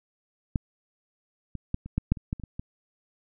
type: clicks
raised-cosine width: 5 ms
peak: -12 / -22 / -14 / -26 / -12 / -8 / -27 / -16 / -27 / -25 / -21 dBFS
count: 11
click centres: 0.558 / 1.553 / 1.744 / 1.86 / 1.98 / 2.12 / 2.172 / 2.329 / 2.398 / 2.437 / 2.595 s
effects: none